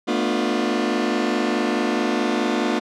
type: chord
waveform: sawtooth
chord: B half-diminished seventh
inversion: third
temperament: just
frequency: 222.2 / 246.9 / 296.3 / 355.6 Hz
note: A3 / B3 / D4 / F4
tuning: +17 / 0 / +15 / +31 cents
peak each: -21 dBFS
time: 0.07-2.8 s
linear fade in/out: 20 ms
effects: low-pass 5000 Hz 12 dB/octave